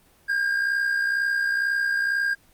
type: tone with amplitude modulation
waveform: triangle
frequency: 1611 Hz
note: G6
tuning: 47 cents sharp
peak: -17 dBFS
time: 0.28-2.35 s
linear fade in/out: 20 ms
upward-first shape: sine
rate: 62.1 Hz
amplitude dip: 50%
effects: pink hiss -58 dBFS RMS until 2.53 s + Opus 24 kbps